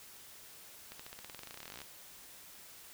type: accelerating click train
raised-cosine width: 0.2 ms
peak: -29 dBFS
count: 26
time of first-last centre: 0.92-1.817 s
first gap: 75 ms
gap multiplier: 0.93
effects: white hiss -54 dBFS RMS until 2.93 s